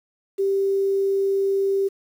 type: tone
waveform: sine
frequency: 392 Hz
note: G4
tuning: in tune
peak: -18 dBFS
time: 0.38-1.89 s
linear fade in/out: 20 ms
effects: 8-bit